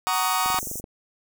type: chord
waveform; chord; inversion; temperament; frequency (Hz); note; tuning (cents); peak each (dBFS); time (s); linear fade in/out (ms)
40% pulse; D# minor seventh; first; just; 746.7 / 933.4 / 1120.1 / 1244.5; F#5 / A#5 / C#6 / D#6; +16 / +2 / +18 / 0; -27 / -27 / -27 / -26; 0.07-0.59; 0
type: high-pass noise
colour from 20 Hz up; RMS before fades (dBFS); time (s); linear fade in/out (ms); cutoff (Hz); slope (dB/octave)
pink; -33; 0.12-0.81; 20; 5800; 96
type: click train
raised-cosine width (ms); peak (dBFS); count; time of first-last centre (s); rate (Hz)
2; -24; 10; 0.46-0.841; 23.6
effects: none